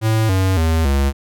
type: tone with pitch steps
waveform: square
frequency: 110.5 / 94.54 / 80.89 / 69.21 Hz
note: A2 / F#2 / E2 / C#2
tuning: +8 / +38 / -32 / -2 cents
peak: -14 dBFS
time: 0.01-1.13 s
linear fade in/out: 50 ms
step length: 280 ms
effects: none